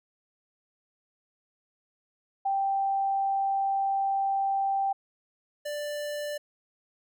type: tone pair in turn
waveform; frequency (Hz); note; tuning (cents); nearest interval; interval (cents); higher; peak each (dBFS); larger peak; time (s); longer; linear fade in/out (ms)
sine / square; 784 / 589.3; G5 / D5; 0 / +6; perfect fourth; 494; first; -24 / -32; first; 2.45-4.93 / 5.65-6.38; first; 10
effects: none